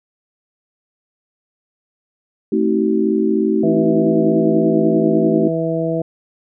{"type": "chord", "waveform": "sine", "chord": "A diminished seventh", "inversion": "none", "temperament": "just", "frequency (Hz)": [220, 264, 316.8, 380.2], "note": ["A3", "C4", "Eb4", "Gb4"], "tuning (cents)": [0, 16, 31, 47], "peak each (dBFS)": [-18, -24, -18, -18], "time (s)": [2.52, 5.48], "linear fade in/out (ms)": 5}
{"type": "harmonic tone", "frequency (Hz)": 163.5, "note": "E3", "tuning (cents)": -14, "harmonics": [1, 2, 3, 4], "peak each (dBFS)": [-22, -22, -22, -22], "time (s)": [3.63, 6.02], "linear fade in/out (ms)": 5}
{"effects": []}